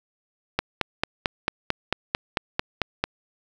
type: click train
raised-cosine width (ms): 0.3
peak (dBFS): -5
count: 12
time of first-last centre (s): 0.59-3.04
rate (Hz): 4.49
effects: 7-bit